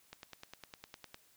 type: click train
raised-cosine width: 0.2 ms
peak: -29 dBFS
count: 11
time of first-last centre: 0.13-1.144 s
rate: 9.86 Hz
effects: white hiss -67 dBFS RMS until 1.36 s